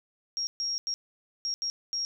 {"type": "tone bursts at uneven times", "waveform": "sine", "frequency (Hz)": 5588, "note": "F8", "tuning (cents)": 0, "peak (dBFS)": -28, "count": 6, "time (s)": [[0.37, 0.47], [0.6, 0.78], [0.87, 0.94], [1.45, 1.54], [1.62, 1.7], [1.93, 2.05]], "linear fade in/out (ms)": 0, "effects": []}